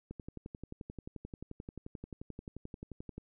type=click train; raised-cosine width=3 ms; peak=-30 dBFS; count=36; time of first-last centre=0.11-3.18 s; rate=11.4 Hz; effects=none